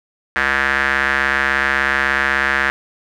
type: tone with band-pass filter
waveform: square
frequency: 68.2 Hz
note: C#2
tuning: 28 cents flat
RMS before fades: -17 dBFS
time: 0.36-2.7 s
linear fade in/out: 0 ms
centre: 1700 Hz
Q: 4.5
effects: none